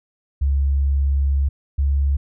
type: tone pair in turn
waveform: sine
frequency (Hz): 69.3 / 69.78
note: C#2 / C#2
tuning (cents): 0 / +12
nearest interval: unison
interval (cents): 12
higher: second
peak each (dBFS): -15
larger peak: neither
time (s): 0.41-1.49 / 1.78-2.17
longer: first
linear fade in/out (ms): 10
effects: none